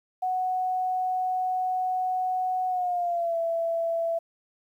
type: tone with pitch glide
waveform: sine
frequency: 740 to 666.9 Hz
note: F#5 to E5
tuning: 0 to +20 cents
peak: -24 dBFS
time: 0.22-4.19 s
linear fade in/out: 10 ms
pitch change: -180 cents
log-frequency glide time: 2.68-3.37 s
effects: 10-bit